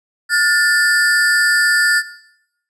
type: ring-modulated tone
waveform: square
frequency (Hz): 1597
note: G6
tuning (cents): +32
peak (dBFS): -9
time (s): 0.29-2.03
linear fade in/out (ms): 50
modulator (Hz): 168
effects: noise-tail reverb RT60 0.8 s tail -17 dB re dry + resampled to 24000 Hz